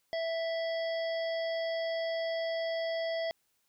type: harmonic tone with a mistuned harmonic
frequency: 659.3 Hz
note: E5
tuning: in tune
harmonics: 1 / 3 / 5 / 7 / 8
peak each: -31 / -41 / -45 / -48 / -49 dBFS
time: 0.13-3.31 s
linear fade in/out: 0 ms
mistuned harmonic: 8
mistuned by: -23 cents
effects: white hiss -75 dBFS RMS until 3.68 s